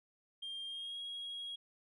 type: tone with pitch glide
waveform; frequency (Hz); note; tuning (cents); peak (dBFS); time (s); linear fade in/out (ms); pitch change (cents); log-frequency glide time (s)
sine; 3200 to 3296; G7 to G#7; +35 to -14; -39; 0.42-1.56; 10; +51; 0.66-0.99
effects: tanh soft clip ceiling -39 dBFS